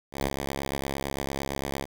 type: tone with ADSR envelope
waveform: 5% pulse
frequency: 68.8 Hz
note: C#2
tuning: 12 cents flat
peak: -13 dBFS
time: 0.11-1.86 s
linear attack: 150 ms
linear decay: 30 ms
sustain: -5 dB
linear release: 34 ms
effects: 7-bit